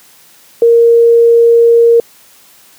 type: tone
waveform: sine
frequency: 466.2 Hz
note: A#4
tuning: in tune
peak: -3 dBFS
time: 0.62-2 s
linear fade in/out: 2 ms
effects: white hiss -43 dBFS RMS until 2.78 s + high-pass 100 Hz 12 dB/octave